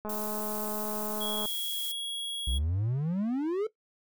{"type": "click train", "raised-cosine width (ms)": 1, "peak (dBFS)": -24, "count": 299, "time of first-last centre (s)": [0.05, 1.456], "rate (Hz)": 212}
{"type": "noise", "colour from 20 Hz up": "violet", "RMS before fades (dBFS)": -37, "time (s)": [0.09, 1.92], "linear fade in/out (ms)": 5}
{"type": "tone", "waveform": "square", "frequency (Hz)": 3322, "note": "G#7", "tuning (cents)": 0, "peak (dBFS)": -33, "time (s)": [1.2, 2.59], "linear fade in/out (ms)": 20}
{"type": "exponential sweep", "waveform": "triangle", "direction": "up", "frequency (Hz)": [58.27, 450], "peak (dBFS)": -25, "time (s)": [2.47, 3.67], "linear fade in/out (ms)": 5}
{"effects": ["noise-tail reverb RT60 0.1 s tail -17 dB re dry"]}